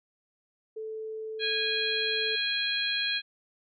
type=tone; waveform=sine; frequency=438.3 Hz; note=A4; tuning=7 cents flat; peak=-34 dBFS; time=0.76-2.36 s; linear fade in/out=10 ms
type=harmonic tone; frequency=823 Hz; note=G#5; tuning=16 cents flat; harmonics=2 / 3 / 4 / 5; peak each=-33 / -33 / -31 / -32 dBFS; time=1.39-3.22 s; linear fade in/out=50 ms
effects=none

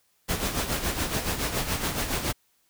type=noise with tremolo; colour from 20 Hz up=pink; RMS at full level=-26 dBFS; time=0.28-2.33 s; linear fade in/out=20 ms; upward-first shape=sine; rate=7.1 Hz; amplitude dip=60%; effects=white hiss -68 dBFS RMS until 2.69 s

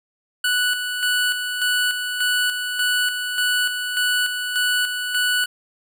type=tone with tremolo; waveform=25% pulse; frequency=1480 Hz; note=F#6; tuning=in tune; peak=-14 dBFS; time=0.44-5.46 s; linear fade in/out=5 ms; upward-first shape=square; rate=1.7 Hz; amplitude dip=50%; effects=none

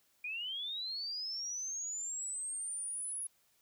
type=linear sweep; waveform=sine; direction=up; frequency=2401 to 10548 Hz; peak=-37 dBFS; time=0.24-3.27 s; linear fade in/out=5 ms; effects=white hiss -72 dBFS RMS until 3.61 s

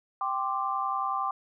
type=chord; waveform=sine; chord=G suspended fourth; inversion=none; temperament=just; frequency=784 / 1045.3 / 1176 Hz; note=G5 / C6 / D6; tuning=0 / -2 / +2 cents; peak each=-32 / -32 / -30 dBFS; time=0.21-1.31 s; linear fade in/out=2 ms; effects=none

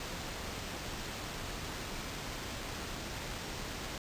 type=noise with sample-and-hold; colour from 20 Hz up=pink; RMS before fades=-41 dBFS; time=0-3.98 s; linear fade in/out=2 ms; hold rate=11025 Hz; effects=resampled to 32000 Hz

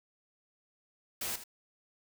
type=noise with echo; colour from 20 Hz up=white; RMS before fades=-36 dBFS; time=1.21-1.36 s; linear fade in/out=5 ms; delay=79 ms; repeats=1; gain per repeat=-12 dB; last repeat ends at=1.439 s; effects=none

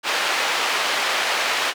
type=band-pass noise; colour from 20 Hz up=white; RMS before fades=-22 dBFS; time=0.03-1.74 s; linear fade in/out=50 ms; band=530 to 3000 Hz; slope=12 dB/octave; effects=none

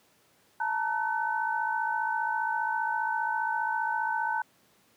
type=tone cluster; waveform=sine; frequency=874 / 929 / 1513 Hz; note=A5 / A#5 / F#6; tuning=-12 / -6 / +38 cents; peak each=-31 dBFS; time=0.6-4.42 s; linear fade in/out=5 ms; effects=pink hiss -64 dBFS RMS until 4.96 s + high-pass 150 Hz 12 dB/octave

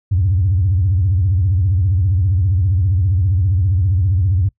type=tone with vibrato; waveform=sine; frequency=92.5 Hz; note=F#2; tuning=in tune; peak=-11 dBFS; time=0.11-4.49 s; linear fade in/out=10 ms; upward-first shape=sine; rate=15 Hz; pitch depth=210 cents each way; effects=noise-tail reverb RT60 0.1 s tail -22 dB re dry + tanh soft clip ceiling -7 dBFS

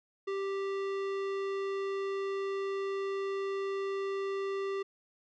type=tone with tanh clipping; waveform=sine; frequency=392 Hz; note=G4; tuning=in tune; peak=-34 dBFS; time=0.27-4.83 s; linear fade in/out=10 ms; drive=17 dB; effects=none

